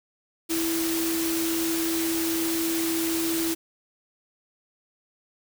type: tone in noise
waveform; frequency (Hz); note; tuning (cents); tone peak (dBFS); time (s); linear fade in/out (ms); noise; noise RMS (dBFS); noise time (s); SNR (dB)
sine; 329.6; E4; 0; -25; 0.49-3.55; 20; white; -30; 0.49-3.55; +2
effects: none